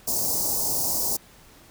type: band-stop noise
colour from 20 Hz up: white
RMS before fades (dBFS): -25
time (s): 0.07-1.17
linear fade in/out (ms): 10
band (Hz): 970 to 4800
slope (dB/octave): 48
effects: pink hiss -52 dBFS RMS until 1.7 s